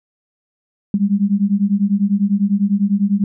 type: beating tone pair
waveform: sine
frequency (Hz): 196 / 206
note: G3 / G#3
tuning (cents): 0 / -14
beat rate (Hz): 10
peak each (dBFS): -16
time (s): 0.94-3.24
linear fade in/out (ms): 2
effects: none